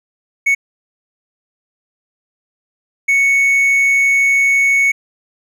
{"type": "tone bursts at uneven times", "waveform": "triangle", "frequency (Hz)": 2217, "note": "C#7", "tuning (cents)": 0, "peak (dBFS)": -8, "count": 2, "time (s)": [[0.46, 0.55], [3.08, 4.92]], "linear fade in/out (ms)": 10, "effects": []}